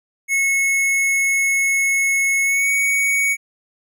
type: tone with pitch glide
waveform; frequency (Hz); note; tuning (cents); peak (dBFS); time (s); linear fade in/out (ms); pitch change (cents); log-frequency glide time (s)
square; 2189 to 2238; C#7 to C#7; -22 to +16; -16; 0.28-3.37; 50; +38; 2.43-2.7
effects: none